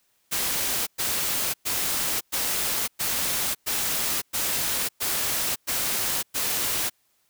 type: noise bursts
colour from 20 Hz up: white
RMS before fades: -26 dBFS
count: 10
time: 0.31-6.9 s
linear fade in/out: 20 ms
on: 560 ms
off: 110 ms
effects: white hiss -68 dBFS RMS until 7.29 s